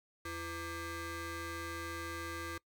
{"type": "ring-modulated tone", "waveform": "20% pulse", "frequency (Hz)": 420, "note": "G#4", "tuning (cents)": 19, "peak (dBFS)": -32, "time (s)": [0.25, 2.58], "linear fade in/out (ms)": 5, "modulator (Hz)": 757, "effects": ["noise-tail reverb RT60 0.1 s tail -22 dB re dry"]}